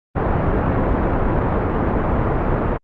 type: low-pass noise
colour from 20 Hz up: pink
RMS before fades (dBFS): -18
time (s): 0.15-2.78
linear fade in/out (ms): 20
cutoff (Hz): 1200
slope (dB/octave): 12
effects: low-pass 2000 Hz 12 dB/octave + Opus 32 kbps